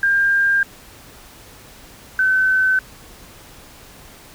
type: tone pair in turn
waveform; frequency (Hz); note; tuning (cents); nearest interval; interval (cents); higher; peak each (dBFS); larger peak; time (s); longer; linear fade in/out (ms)
sine; 1600 / 1524.7; G6 / G6; +35 / -48; minor second; 83; first; -13; neither; 0.03-0.63 / 2.19-2.79; neither; 2
effects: pink hiss -43 dBFS RMS until 4.34 s